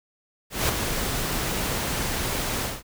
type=noise with ADSR envelope; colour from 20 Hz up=pink; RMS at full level=-21 dBFS; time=0.5-2.83 s; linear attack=190 ms; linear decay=8 ms; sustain=-6 dB; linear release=200 ms; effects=none